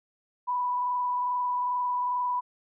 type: tone with frequency modulation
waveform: sine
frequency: 987.8 Hz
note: B5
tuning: in tune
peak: -25 dBFS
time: 0.47-2.41 s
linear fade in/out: 20 ms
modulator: 22.4 Hz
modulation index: 0.52
effects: none